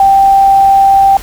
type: tone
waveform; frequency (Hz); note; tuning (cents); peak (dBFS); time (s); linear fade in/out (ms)
sine; 784; G5; 0; -3; 0-1.17; 2
effects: added 50 Hz sine -33 dBFS peak until 1.22 s + pink hiss -29 dBFS RMS until 1.22 s